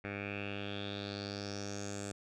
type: tone with low-pass filter sweep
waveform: 10% pulse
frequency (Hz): 100.9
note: G#2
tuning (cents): -49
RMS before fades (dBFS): -41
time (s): 0.04-2.12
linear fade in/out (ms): 5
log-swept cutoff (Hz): 2100 to 7900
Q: 5.9
effects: none